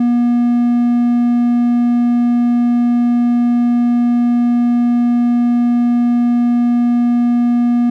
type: tone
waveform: triangle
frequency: 240.2 Hz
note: B3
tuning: 48 cents flat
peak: -8 dBFS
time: 0-7.9 s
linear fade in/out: 5 ms
effects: none